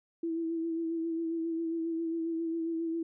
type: tone with vibrato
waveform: sine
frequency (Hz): 329.6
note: E4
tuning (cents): 0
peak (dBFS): -30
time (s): 0.23-3.03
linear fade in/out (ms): 5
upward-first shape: sine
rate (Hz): 7.4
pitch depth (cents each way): 28
effects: none